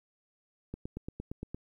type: click train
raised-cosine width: 3 ms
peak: -25 dBFS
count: 8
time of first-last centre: 0.74-1.546 s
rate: 8.69 Hz
effects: 11-bit